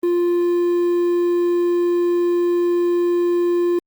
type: tone with quantisation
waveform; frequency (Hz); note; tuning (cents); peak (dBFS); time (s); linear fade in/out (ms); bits
triangle; 349.2; F4; 0; -13; 0.03-3.79; 5; 7
effects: Opus 24 kbps